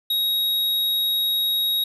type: tone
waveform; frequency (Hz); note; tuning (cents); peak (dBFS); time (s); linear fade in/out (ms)
square; 3790; A#7; +28; -20; 0.1-1.84; 5
effects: resampled to 32000 Hz + 9-bit